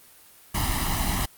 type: noise with comb filter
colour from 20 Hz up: pink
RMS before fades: -25 dBFS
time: 0.54-1.26 s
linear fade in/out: 10 ms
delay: 1 ms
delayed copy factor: +0.9
effects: white hiss -52 dBFS RMS until 1.37 s + Opus 32 kbps